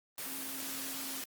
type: tone in noise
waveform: sine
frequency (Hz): 268.9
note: C4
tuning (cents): +47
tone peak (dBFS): -47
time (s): 0.26-1.21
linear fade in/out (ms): 2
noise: white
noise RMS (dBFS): -40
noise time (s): 0.18-1.24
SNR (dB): -10
effects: high-pass 150 Hz 12 dB/octave + Opus 24 kbps